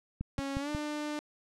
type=click train; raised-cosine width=5 ms; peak=-22 dBFS; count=4; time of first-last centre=0.21-0.749 s; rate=5.57 Hz
type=tone with pitch glide; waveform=sawtooth; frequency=275.4 to 298.6 Hz; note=C#4 to D4; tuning=-11 to +29 cents; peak=-30 dBFS; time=0.38-1.19 s; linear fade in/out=0 ms; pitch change=+140 cents; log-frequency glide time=0.59-0.7 s
effects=low-pass 8000 Hz 12 dB/octave